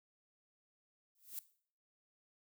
violet noise with exponential growth, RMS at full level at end -40 dBFS, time 1.15-1.39 s, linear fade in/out 2 ms, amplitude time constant 51 ms, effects noise-tail reverb RT60 0.5 s tail -17 dB re dry

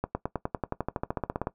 accelerating click train, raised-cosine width 1 ms, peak -14 dBFS, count 19, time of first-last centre 0.04-1.471 s, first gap 110 ms, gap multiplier 0.96, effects noise-tail reverb RT60 0.1 s tail -17 dB re dry

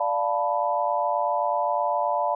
sine chord, B half-diminished seventh, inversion first, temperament equal, 587.3 / 698.5 / 880 / 987.8 Hz, D5 / F5 / A5 / B5, 0 / 0 / 0 / 0 cents, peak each -27 dBFS, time 0-2.35 s, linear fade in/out 5 ms, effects none

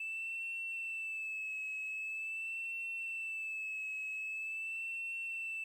sine tone with vibrato, 2637 Hz, E7, in tune, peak -36 dBFS, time 0-5.64 s, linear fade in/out 5 ms, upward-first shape sine, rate 0.44 Hz, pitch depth 42 cents each way, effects tanh soft clip ceiling -35 dBFS + 11-bit

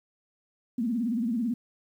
sine tone with vibrato, 233.1 Hz, A#3, in tune, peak -25 dBFS, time 0.78-1.54 s, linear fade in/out 5 ms, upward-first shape sine, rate 18 Hz, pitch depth 150 cents each way, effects 10-bit

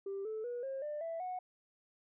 sine tone with pitch steps, 393.3 / 436.4 / 484.2 / 537.3 / 596.1 / 661.4 / 733.9 Hz, G4 / A4 / B4 / C5 / D5 / E5 / F#5, +6 / -14 / -34 / +46 / +26 / +6 / -14 cents, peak -36 dBFS, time 0.06-1.39 s, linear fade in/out 5 ms, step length 190 ms, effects tanh soft clip ceiling -34 dBFS

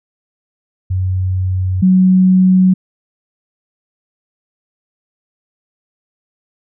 sine tone pair in turn, 92.9 / 185.8 Hz, F#2 / F#3, +7 / +7 cents, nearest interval octave, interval 1200 cents, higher second, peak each -13 / -6 dBFS, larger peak second, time 0.9-1.82 / 1.82-2.74 s, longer neither, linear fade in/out 10 ms, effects none

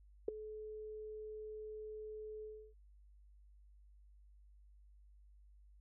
sine tone with ADSR envelope, 430 Hz, A4, 40 cents flat, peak -28 dBFS, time 0.28-2.74 s, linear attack 4 ms, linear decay 8 ms, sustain -17 dB, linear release 310 ms, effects added 50 Hz sine -60 dBFS peak until 5.8 s

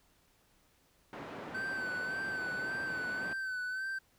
pink band-pass noise, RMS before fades -45 dBFS, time 1.13-3.33 s, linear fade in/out 0 ms, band 180 to 1800 Hz, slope 12 dB/octave
triangle tone with vibrato, 1526 Hz, G6, 47 cents flat, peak -33 dBFS, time 1.54-3.99 s, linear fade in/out 10 ms, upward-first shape sine, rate 1.8 Hz, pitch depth 45 cents each way
effects pink hiss -69 dBFS RMS until 4.18 s

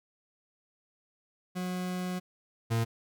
40% pulse tone pair in turn, 181.8 / 114.53 Hz, F#3 / A#2, -30 / -30 cents, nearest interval minor sixth, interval 800 cents, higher first, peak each -31 / -25 dBFS, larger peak second, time 1.55-2.2 / 2.7-2.85 s, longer first, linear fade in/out 20 ms, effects none

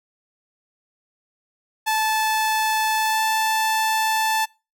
sawtooth tone with pitch glide, 872 to 878.6 Hz, A5 to A5, -16 to -3 cents, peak -15 dBFS, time 1.86-4.46 s, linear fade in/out 20 ms, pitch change +13 cents, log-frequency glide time 2.97-3.21 s, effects noise-tail reverb RT60 0.3 s tail -25 dB re dry

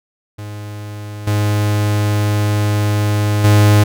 45% pulse tone with level steps, 104.3 Hz, G#2, 8 cents sharp, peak -26 / -13 / -7 dBFS, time 0.38-3.84 s, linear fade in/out 10 ms, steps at 1.27 / 3.44 s, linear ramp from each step 5 ms, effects none

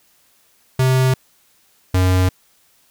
square tone pair in turn, 130 / 92.22 Hz, C3 / F#2, -11 / -5 cents, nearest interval tritone, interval 594 cents, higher first, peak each -13 dBFS, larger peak neither, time 0.79-1.14 / 1.94-2.29 s, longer neither, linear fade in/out 5 ms, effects white hiss -57 dBFS RMS until 2.9 s

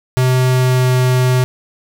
square tone with pitch glide, 128 to 127.19 Hz, C3 to C3, -38 to -49 cents, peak -11 dBFS, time 0.17-1.44 s, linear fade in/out 0 ms, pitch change -11 cents, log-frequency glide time 0.5-0.95 s, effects none

